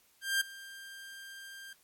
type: tone with ADSR envelope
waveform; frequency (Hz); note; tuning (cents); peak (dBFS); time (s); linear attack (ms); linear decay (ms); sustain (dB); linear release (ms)
sawtooth; 1590; G6; +24; -22; 0.21-1.73; 200; 6; -20; 3
effects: white hiss -67 dBFS RMS until 1.83 s + AAC 64 kbps